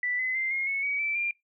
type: tone with pitch steps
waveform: sine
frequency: 1975.5 / 2030 / 2086 / 2143 / 2202 / 2263 / 2325 / 2389 Hz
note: B6 / B6 / C7 / C7 / C#7 / C#7 / D7 / D7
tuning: 0 / +47 / -6 / +41 / -12 / +35 / -18 / +29 cents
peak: -26 dBFS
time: 0.03-1.31 s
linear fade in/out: 2 ms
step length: 160 ms
effects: noise-tail reverb RT60 0.2 s tail -25 dB re dry